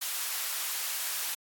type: high-pass noise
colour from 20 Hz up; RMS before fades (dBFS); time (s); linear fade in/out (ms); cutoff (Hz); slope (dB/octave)
white; -33; 0.01-1.35; 10; 930; 12
effects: AAC 64 kbps